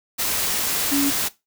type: tone in noise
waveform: sine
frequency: 281.3 Hz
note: C#4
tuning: 26 cents sharp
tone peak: -18 dBFS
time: 0.91-1.11 s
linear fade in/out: 20 ms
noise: white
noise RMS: -23 dBFS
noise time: 0.18-1.29 s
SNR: +2 dB
effects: noise-tail reverb RT60 0.2 s tail -17 dB re dry